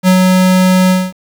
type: tone with ADSR envelope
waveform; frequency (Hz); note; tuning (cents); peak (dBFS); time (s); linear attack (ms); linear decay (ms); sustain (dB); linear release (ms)
square; 185; F#3; 0; -5; 0.03-1.13; 48; 82; -2; 230
effects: 7-bit